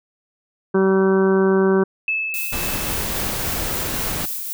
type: harmonic tone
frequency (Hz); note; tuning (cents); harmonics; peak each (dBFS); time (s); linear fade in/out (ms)
191.6; G3; -39; 1 / 2 / 3 / 4 / 5 / 6 / 7 / 8; -18 / -15 / -29 / -33 / -29 / -30 / -34 / -29; 0.74-1.84; 10
type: tone with exponential decay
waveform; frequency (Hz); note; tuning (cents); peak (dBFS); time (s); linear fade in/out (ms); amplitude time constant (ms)
sine; 2610; E7; -18; -17; 2.08-3.56; 2; 320
type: noise with tremolo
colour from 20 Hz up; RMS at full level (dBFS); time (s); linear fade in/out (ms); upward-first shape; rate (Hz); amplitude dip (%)
violet; -26; 2.34-4.53; 0; sine; 3.7; 30
type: noise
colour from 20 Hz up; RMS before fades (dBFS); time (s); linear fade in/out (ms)
pink; -26; 2.52-4.26; 10
effects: none